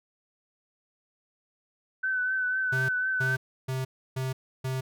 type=tone with vibrato; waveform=sine; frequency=1516 Hz; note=F#6; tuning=42 cents sharp; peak=-25 dBFS; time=2.03-3.36 s; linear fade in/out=10 ms; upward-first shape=triangle; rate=4 Hz; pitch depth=36 cents each way
type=tone bursts; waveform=square; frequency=130.81 Hz; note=C3; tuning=in tune; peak=-29 dBFS; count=5; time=2.72-4.81 s; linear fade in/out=10 ms; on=170 ms; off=310 ms
effects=none